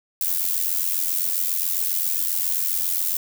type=noise with amplitude modulation; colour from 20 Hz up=violet; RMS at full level=-20 dBFS; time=0.21-3.17 s; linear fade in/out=2 ms; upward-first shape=sine; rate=87.4 Hz; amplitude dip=75%; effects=none